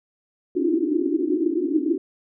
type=band-pass noise; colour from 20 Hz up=pink; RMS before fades=-22 dBFS; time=0.55-1.98 s; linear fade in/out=2 ms; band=280 to 370 Hz; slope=96 dB/octave; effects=none